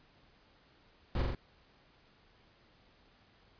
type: noise with echo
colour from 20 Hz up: brown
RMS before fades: -32 dBFS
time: 1.15-1.22 s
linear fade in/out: 2 ms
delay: 43 ms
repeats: 3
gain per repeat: -2 dB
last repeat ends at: 1.349 s
effects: pink hiss -65 dBFS RMS until 3.59 s + resampled to 11025 Hz